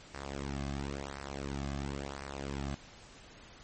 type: tone with flanger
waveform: sawtooth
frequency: 69.4 Hz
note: C#2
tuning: 3 cents sharp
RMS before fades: -39 dBFS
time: 0.14-2.75 s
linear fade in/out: 5 ms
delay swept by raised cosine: 0.28 to 2.18 ms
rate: 0.96 Hz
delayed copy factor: -0.75
effects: pink hiss -54 dBFS RMS until 3.63 s + MP3 32 kbps